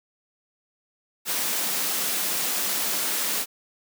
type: high-pass noise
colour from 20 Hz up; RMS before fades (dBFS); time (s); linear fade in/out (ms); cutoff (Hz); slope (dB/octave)
white; -26; 1.25-3.46; 50; 160; 96
effects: none